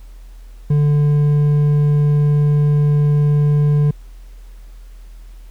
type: tone with hard clipping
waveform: triangle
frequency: 146.83 Hz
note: D3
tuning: in tune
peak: -12 dBFS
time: 0.7-3.91 s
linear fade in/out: 5 ms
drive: 7 dB
effects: added 41 Hz sine -34 dBFS peak until 5.5 s + pink hiss -54 dBFS RMS until 5.5 s